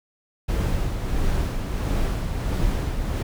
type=noise with tremolo; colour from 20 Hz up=brown; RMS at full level=-22 dBFS; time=0.48-3.23 s; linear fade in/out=10 ms; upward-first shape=sine; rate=1.5 Hz; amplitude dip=40%; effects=none